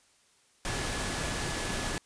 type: tone in noise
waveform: sine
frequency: 1707 Hz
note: G#6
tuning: 47 cents sharp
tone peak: -43 dBFS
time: 0.65-1.98 s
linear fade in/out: 0 ms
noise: pink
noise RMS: -33 dBFS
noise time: 0.65-1.98 s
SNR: -13 dB
effects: white hiss -65 dBFS RMS until 2.05 s + resampled to 22050 Hz